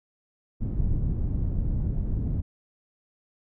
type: low-pass noise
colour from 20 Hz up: pink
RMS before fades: -26 dBFS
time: 0.6-2.42 s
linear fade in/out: 20 ms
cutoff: 150 Hz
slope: 12 dB/octave
effects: none